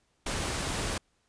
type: noise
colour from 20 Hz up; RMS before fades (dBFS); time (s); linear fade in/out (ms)
pink; -32; 0.26-0.98; 5
effects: pink hiss -72 dBFS RMS until 1.28 s + resampled to 22050 Hz